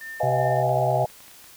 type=tone with tremolo; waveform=sine; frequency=1800 Hz; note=A6; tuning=39 cents sharp; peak=-33 dBFS; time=0.01-0.63 s; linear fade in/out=2 ms; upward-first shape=sine; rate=2.7 Hz; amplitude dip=70%
type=chord; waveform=sine; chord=F half-diminished seventh; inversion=second; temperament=just; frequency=502.9 / 628.6 / 698.5 / 838.1 Hz; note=Cb5 / Eb5 / F5 / Ab5; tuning=+31 / +18 / 0 / +16 cents; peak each=-30 / -24 / -25 / -28 dBFS; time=0.2-1.06 s; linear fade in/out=5 ms
type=harmonic tone; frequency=129 Hz; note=C3; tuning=24 cents flat; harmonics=1 / 3 / 5 / 6; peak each=-25 / -32 / -33 / -31 dBFS; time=0.23-1.05 s; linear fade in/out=5 ms
type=clicks; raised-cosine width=0.3 ms; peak=-33 dBFS; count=9; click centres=0.563 / 0.693 / 0.784 / 0.905 / 1.1 / 1.205 / 1.281 / 1.314 / 1.442 s
effects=white hiss -48 dBFS RMS until 1.56 s